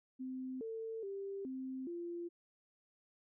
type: tone with pitch steps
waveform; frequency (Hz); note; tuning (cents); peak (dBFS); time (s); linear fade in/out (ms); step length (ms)
sine; 258.8 / 448.2 / 394.2 / 261.5 / 344.6; C4 / A4 / G4 / C4 / F4; -19 / +32 / +10 / -1 / -23; -40; 0.19-2.29; 20; 420
effects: none